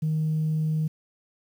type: tone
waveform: sine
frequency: 156.2 Hz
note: D#3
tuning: 7 cents sharp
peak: -21 dBFS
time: 0.02-0.88 s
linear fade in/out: 10 ms
effects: tanh soft clip ceiling -19 dBFS + 9-bit